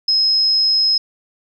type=tone; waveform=sine; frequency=5130 Hz; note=E8; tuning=48 cents flat; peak=-12 dBFS; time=0.08-0.98 s; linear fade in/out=5 ms; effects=9-bit